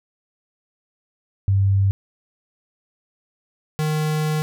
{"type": "tone pair in turn", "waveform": ["sine", "square"], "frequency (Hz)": [98, 154.05], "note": ["G2", "D#3"], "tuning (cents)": [0, -17], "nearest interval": "minor sixth", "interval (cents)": 783, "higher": "second", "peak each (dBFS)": [-14, -20], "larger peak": "first", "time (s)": [[1.48, 1.91], [3.79, 4.42]], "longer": "second", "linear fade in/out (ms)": 0, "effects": []}